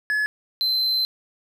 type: tone pair in turn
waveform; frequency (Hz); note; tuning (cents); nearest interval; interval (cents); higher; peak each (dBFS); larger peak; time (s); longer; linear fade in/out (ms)
triangle; 1706 / 4082; G#6 / C8; +46 / -44; octave + minor third; 1510; second; -18; neither; 0.1-0.26 / 0.61-1.05; second; 0
effects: none